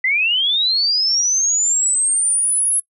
sine linear sweep, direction up, 1983 to 10810 Hz, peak -14 dBFS, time 0.04-2.8 s, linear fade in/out 5 ms, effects noise-tail reverb RT60 0.1 s tail -23 dB re dry

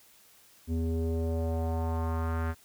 square tone with low-pass filter sweep, 81.7 Hz, E2, 15 cents flat, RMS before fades -30 dBFS, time 0.67-2.55 s, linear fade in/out 50 ms, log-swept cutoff 300 to 1600 Hz, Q 2.6, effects white hiss -59 dBFS RMS until 2.64 s

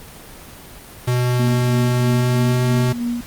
square tone with pitch glide, 123.9 to 125.41 Hz, B2 to B2, +6 to +27 cents, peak -16 dBFS, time 1.07-2.93 s, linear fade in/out 10 ms, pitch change +21 cents, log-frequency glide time 1.95-2.65 s
sine tone with tremolo, 238.7 Hz, A#3, 41 cents sharp, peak -18 dBFS, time 1.39-3.21 s, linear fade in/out 5 ms, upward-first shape sine, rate 3.1 Hz, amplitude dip 60%
effects pink hiss -39 dBFS RMS until 3.26 s + Opus 24 kbps

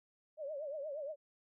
sine tone with vibrato, 587.3 Hz, D5, in tune, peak -39 dBFS, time 0.37-1.16 s, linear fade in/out 50 ms, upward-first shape triangle, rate 8.5 Hz, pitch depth 160 cents each way, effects none

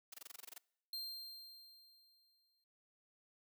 white noise bursts, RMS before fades -50 dBFS, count 11, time 0.12-0.581 s, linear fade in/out 5 ms, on 21 ms, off 23 ms
45% pulse tone with exponential decay, 4179 Hz, C8, 3 cents flat, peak -40 dBFS, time 0.93-2.64 s, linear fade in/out 2 ms, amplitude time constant 370 ms
effects noise-tail reverb RT60 0.8 s tail -25 dB re dry + high-pass 400 Hz 12 dB/octave

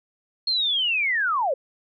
sine linear sweep, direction down, 4292 to 491 Hz, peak -20 dBFS, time 0.47-1.54 s, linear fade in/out 5 ms, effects none

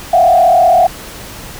sine tone with frequency modulation, 706 Hz, F5, 19 cents sharp, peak -5 dBFS, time 0.13-0.87 s, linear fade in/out 5 ms, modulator 35.5 Hz, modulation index 1.4, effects pink hiss -30 dBFS RMS until 1.59 s

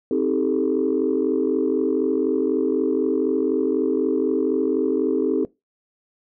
sine chord, A half-diminished seventh, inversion first, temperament just, 264 / 316.8 / 396 / 440 Hz, C4 / Eb4 / G4 / A4, +16 / +31 / +18 / 0 cents, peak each -23 dBFS, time 0.11-5.45 s, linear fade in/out 2 ms, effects noise-tail reverb RT60 0.2 s tail -20 dB re dry + tanh soft clip ceiling -10 dBFS

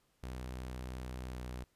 sawtooth tone with pitch glide, 63 to 62.2 Hz, B1 to B1, +35 to +13 cents, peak -37 dBFS, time 0.23-1.64 s, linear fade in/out 5 ms, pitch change -22 cents, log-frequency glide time 1.28-1.34 s, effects pink hiss -75 dBFS RMS until 1.75 s + resampled to 32000 Hz

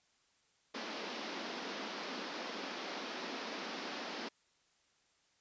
pink band-pass noise, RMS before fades -43 dBFS, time 0.74-4.29 s, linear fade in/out 10 ms, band 210 to 5500 Hz, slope 48 dB/octave, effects white hiss -73 dBFS RMS until 5.4 s + resampled to 16000 Hz

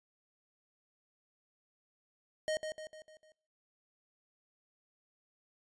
square tone with echo, 622.3 Hz, D#5, in tune, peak -32 dBFS, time 2.48-2.57 s, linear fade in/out 0 ms, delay 150 ms, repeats 5, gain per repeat -6 dB, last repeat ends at 3.32 s, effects noise-tail reverb RT60 0.7 s tail -25 dB re dry + resampled to 22050 Hz

